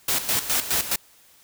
white noise with tremolo, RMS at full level -22 dBFS, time 0.08-0.96 s, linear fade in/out 5 ms, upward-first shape square, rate 4.8 Hz, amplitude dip 70%, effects white hiss -55 dBFS RMS until 1.43 s

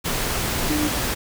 sine tone in noise, 300 Hz, D4, 37 cents sharp, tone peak -21 dBFS, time 0.69-0.89 s, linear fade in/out 20 ms, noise pink, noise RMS -24 dBFS, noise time 0.04-1.15 s, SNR 0 dB, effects none

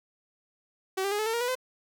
sawtooth tone with pitch steps, 380.5 / 396.9 / 414 / 431.8 / 450.4 / 469.8 / 490 / 511.1 Hz, F#4 / G4 / G#4 / A4 / A4 / A#4 / B4 / C5, +48 / +22 / -5 / -33 / +40 / +13 / -14 / -41 cents, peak -23 dBFS, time 0.97-1.554 s, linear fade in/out 10 ms, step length 73 ms, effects none

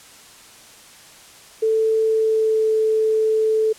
sine tone with pitch glide, 441.9 to 437.8 Hz, A4 to A4, +7 to -9 cents, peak -15 dBFS, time 1.62-3.73 s, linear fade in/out 10 ms, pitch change -16 cents, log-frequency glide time 2.05-2.7 s, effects white hiss -45 dBFS RMS until 3.78 s + low-pass 10000 Hz 12 dB/octave

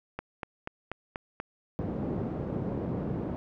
click train, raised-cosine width 0.5 ms, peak -19 dBFS, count 6, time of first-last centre 0.19-1.401 s, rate 4.13 Hz
pink band-pass noise, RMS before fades -33 dBFS, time 1.79-3.36 s, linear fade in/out 0 ms, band 110 to 440 Hz, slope 12 dB/octave
effects none

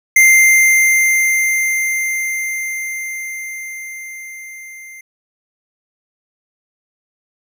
square tone with level ramp, 2093 Hz, C7, in tune, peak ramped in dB -6 to -34 dBFS, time 0.16-5.01 s, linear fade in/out 5 ms, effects none

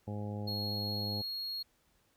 harmonic tone, 103.83 Hz, G#2, in tune, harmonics 1 / 2 / 3 / 4 / 5 / 6 / 7 / 8, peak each -38 / -41 / -49 / -49 / -47 / -55 / -54 / -51 dBFS, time 0.07-1.22 s, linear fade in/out 10 ms
triangle tone, 4298 Hz, C8, 46 cents sharp, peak -35 dBFS, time 0.47-1.63 s, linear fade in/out 10 ms
effects pink hiss -72 dBFS RMS until 2.16 s

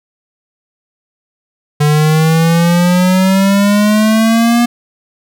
square exponential sweep, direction up, 147.6 to 240 Hz, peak -8 dBFS, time 1.8-4.66 s, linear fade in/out 10 ms, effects none

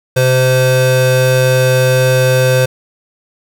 square tone pair together, 128.7 / 515.2 Hz, C3 / C5, -28 / -27 cents, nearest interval 2 octaves, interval 2401 cents, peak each -12 dBFS, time 0.16-2.66 s, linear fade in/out 10 ms, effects none

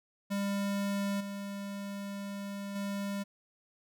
square tone with level steps, 199.9 Hz, G3, 34 cents sharp, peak -31 / -38 / -34 dBFS, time 0.3-3.24 s, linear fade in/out 20 ms, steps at 1.2 / 2.75 s, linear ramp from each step 10 ms, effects none

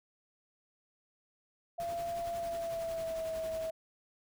sine tone with pitch glide, 683 to 645.8 Hz, F5 to E5, -39 to -36 cents, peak -34 dBFS, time 1.78-3.71 s, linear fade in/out 10 ms, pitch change -97 cents, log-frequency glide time 2.32-3.31 s
pink noise with tremolo, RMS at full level -47 dBFS, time 1.8-3.7 s, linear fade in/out 0 ms, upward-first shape triangle, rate 11 Hz, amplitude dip 55%
effects none

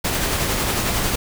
pink noise with tremolo, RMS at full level -20 dBFS, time 0.04-1.16 s, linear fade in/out 10 ms, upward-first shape sine, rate 11 Hz, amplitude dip 30%, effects none

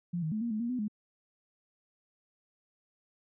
sine tone with pitch steps, 173.8 / 157.2 / 215.4 / 235.3 / 214.9 / 236.1 / 251.3 / 210.6 Hz, F3 / D#3 / A3 / A#3 / A3 / A#3 / B3 / G#3, -8 / +18 / -37 / +16 / -41 / +22 / +30 / +24 cents, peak -30 dBFS, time 0.13-0.882 s, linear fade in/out 10 ms, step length 94 ms, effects none

